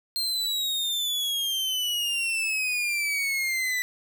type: exponential sweep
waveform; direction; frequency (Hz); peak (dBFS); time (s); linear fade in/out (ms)
40% pulse; down; 4200 to 1975.5; -24; 0.16-3.82; 0
effects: 9-bit